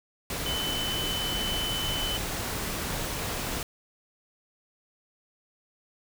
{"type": "tone in noise", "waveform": "sine", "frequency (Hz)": 3026, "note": "F#7", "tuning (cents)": 38, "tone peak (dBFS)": -30, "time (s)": [0.46, 2.17], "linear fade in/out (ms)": 2, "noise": "pink", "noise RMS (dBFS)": -32, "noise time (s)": [0.3, 3.63], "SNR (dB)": -1, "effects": []}